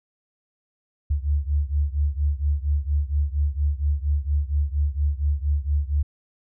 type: beating tone pair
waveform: sine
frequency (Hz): 71.1 / 75.4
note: C#2 / D2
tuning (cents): +45 / +46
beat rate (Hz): 4.3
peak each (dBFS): -22 / -24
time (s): 1.1-6.03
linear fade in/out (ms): 10
effects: none